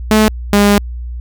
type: tone pair in turn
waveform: sawtooth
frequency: 215.9 / 203.8 Hz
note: A3 / G#3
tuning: -33 / -32 cents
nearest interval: minor second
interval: 99 cents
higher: first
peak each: -3 dBFS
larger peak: neither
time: 0.11-0.28 / 0.53-0.78 s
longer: second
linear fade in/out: 0 ms
effects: added 60 Hz sine -21 dBFS peak until 1.2 s